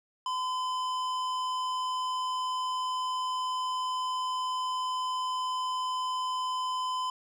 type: tone with hard clipping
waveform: triangle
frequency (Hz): 1017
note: C6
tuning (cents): -50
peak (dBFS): -31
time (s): 0.26-7.1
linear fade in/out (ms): 2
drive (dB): 16
effects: none